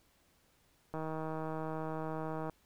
click train, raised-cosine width 1 ms, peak -26 dBFS, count 247, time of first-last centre 0.94-2.497 s, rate 158 Hz, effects pink hiss -70 dBFS RMS until 2.65 s

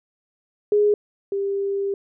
sine tone pair in turn, 415.3 / 396.6 Hz, G#4 / G4, 0 / +20 cents, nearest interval minor second, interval 80 cents, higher first, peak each -14 / -21 dBFS, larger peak first, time 0.72-0.94 / 1.32-1.94 s, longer second, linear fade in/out 2 ms, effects none

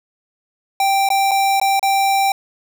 square tone with dropouts, 784 Hz, G5, in tune, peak -14 dBFS, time 0.8-2.32 s, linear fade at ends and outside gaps 2 ms, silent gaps 1.089-1.102 / 1.311-1.315 / 1.599-1.614 / 1.795-1.828 s, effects none

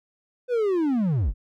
triangle linear sweep, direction down, 509 to 30.48 Hz, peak -18 dBFS, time 0.48-1.34 s, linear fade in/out 50 ms, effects none

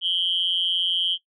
sine tone with amplitude modulation, 3136 Hz, G7, in tune, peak -15 dBFS, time 0.01-1.18 s, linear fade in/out 50 ms, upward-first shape sine, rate 177 Hz, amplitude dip 100%, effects noise-tail reverb RT60 0.1 s tail -18 dB re dry + tanh soft clip ceiling -11 dBFS

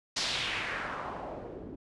white noise with low-pass filter sweep, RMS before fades -36 dBFS, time 0.16-1.76 s, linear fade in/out 10 ms, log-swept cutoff 5200 to 290 Hz, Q 2.1, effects resampled to 24000 Hz

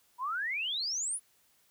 sine exponential sweep, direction up, 946 to 10580 Hz, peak -31 dBFS, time 0.18-1.2 s, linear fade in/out 50 ms, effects white hiss -68 dBFS RMS until 1.7 s

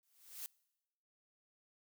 blue noise with exponential growth, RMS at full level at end -42 dBFS, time 0.03-0.46 s, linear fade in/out 0 ms, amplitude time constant 93 ms, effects noise-tail reverb RT60 1.0 s tail -25 dB re dry

